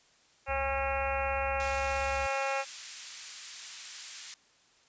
harmonic tone, 272.2 Hz, C#4, 31 cents flat, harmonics 2 / 3 / 4 / 5 / 6 / 7 / 8 / 9 / 10, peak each -34 / -34 / -41 / -38 / -42 / -43 / -42 / -39 / -41 dBFS, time 0.46-2.65 s, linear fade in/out 50 ms
triangle tone with vibrato, 68.1 Hz, C#2, 30 cents flat, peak -36 dBFS, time 0.48-2.27 s, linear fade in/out 10 ms, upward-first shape square, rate 17 Hz, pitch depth 130 cents each way
white high-pass noise, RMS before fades -41 dBFS, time 1.6-4.34 s, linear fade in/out 0 ms, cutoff 1800 Hz, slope 12 dB/octave
effects white hiss -64 dBFS RMS until 4.88 s + resampled to 16000 Hz

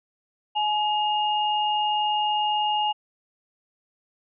sine tone pair together, 844.9 / 2842 Hz, G#5 / F7, +30 / +30 cents, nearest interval octave + major sixth, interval 2100 cents, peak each -22 / -27 dBFS, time 0.55-2.93 s, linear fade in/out 20 ms, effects none

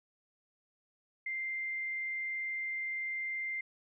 sine tone, 2093 Hz, C7, in tune, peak -34 dBFS, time 1.26-3.61 s, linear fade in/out 5 ms, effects none

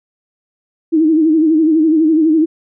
sine tone with vibrato, 316 Hz, D#4, 27 cents sharp, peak -8 dBFS, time 0.92-2.46 s, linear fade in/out 20 ms, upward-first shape sine, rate 12 Hz, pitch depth 77 cents each way, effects none

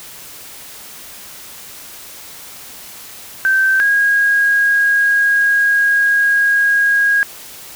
sine tone pair in turn, 1555 / 1637.9 Hz, G6 / G#6, -14 / -24 cents, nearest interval minor second, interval 90 cents, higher second, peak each -10 dBFS, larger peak neither, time 3.45-3.8 / 3.8-7.23 s, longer second, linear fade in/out 0 ms, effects white hiss -35 dBFS RMS until 7.75 s

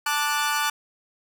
sawtooth chord, D major, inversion second, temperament equal with one note detuned, 880 / 1174.7 / 1470.6 Hz, A5 / D6 / F#6, 0 / 0 / -11 cents, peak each -23 dBFS, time 0.06-0.7 s, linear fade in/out 5 ms, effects none

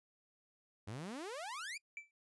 sawtooth exponential sweep, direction up, 94.8 to 2489 Hz, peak -39 dBFS, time 0.87-1.78 s, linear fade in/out 10 ms
triangle tone with exponential decay, 2324 Hz, D7, 19 cents flat, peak -39 dBFS, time 1.97-2.11 s, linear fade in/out 1 ms, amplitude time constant 29 ms
effects noise-tail reverb RT60 0.1 s tail -26 dB re dry + resampled to 24000 Hz

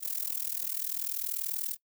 violet noise with amplitude modulation, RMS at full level -30 dBFS, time 0-1.77 s, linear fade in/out 50 ms, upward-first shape sine, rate 40.4 Hz, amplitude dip 90%, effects noise-tail reverb RT60 0.1 s tail -21 dB re dry

